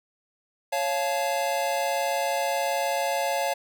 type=chord; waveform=square; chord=Db augmented; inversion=none; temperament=just; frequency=554.4 / 693 / 866.2 Hz; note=Db5 / F5 / A5; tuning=0 / -14 / -27 cents; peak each=-29 / -29 / -30 dBFS; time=0.72-3.54 s; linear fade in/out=10 ms; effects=none